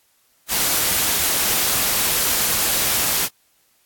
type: noise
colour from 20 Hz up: white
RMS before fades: -19 dBFS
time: 0.48-3.29 s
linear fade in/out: 50 ms
effects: white hiss -61 dBFS RMS until 3.85 s + AAC 64 kbps